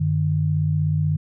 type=tone pair together; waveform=sine; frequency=95.8 / 152.07 Hz; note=G2 / D#3; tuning=-39 / -39 cents; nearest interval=minor sixth; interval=800 cents; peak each=-23 / -19 dBFS; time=0-1.17 s; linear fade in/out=10 ms; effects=none